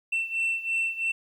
sine beating tone pair, 2688 / 2691 Hz, E7 / E7, +33 / +35 cents, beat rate 3 Hz, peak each -25 / -28 dBFS, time 0.12-1.12 s, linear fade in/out 10 ms, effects tanh soft clip ceiling -22 dBFS + 10-bit

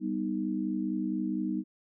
sine chord, G augmented, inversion none, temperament equal, 196 / 246.9 / 311.1 Hz, G3 / B3 / D#4, 0 / 0 / 0 cents, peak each -33 / -34 / -32 dBFS, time 0-1.64 s, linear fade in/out 50 ms, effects none

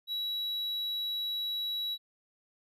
triangle tone, 3900 Hz, B7, 23 cents flat, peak -30 dBFS, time 0.07-1.98 s, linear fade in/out 50 ms, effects resampled to 32000 Hz

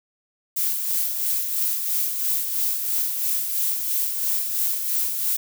violet noise with tremolo, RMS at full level -22 dBFS, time 0.56-5.37 s, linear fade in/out 10 ms, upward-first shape sine, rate 3 Hz, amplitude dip 45%, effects none

